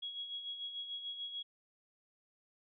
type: tone with tremolo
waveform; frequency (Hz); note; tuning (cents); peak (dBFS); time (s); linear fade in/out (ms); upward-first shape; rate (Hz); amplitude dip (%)
sine; 3322; G#7; 0; -38; 0.02-1.43; 10; sine; 6.8; 55
effects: none